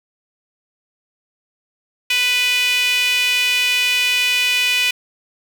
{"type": "tone with high-pass filter", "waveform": "sawtooth", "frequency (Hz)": 495.3, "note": "B4", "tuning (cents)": 5, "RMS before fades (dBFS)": -17, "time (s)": [2.1, 4.91], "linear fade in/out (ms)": 5, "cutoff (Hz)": 2600, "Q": 5.1, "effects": []}